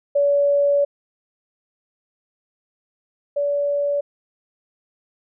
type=tone pair in turn; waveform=sine; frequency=570 / 573.6 Hz; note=C#5 / D5; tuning=+48 / -41 cents; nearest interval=unison; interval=11 cents; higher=second; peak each=-14 / -18 dBFS; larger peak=first; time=0.15-0.85 / 3.36-4.01 s; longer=first; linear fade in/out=10 ms; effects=none